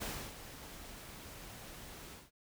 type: noise with ADSR envelope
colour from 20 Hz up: pink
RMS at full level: -39 dBFS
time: 0-2.31 s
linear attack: 21 ms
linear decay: 310 ms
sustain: -11 dB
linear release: 190 ms
effects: none